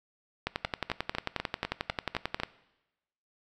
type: two click trains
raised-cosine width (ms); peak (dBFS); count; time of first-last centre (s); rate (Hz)
0.3; -13 / -15; 23 / 8; 0.47-2.434 / 0.65-2.4; 11.2 / 4
effects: noise-tail reverb RT60 1.0 s tail -19 dB re dry